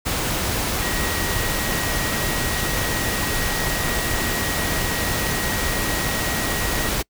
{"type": "tone in noise", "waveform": "sine", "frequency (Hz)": 1900, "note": "A#6", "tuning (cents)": 33, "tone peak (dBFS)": -30, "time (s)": [0.81, 6.9], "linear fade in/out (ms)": 20, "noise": "pink", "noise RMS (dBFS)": -23, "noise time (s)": [0.05, 7.03], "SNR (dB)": -10, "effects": ["noise-tail reverb RT60 0.1 s tail -26 dB re dry"]}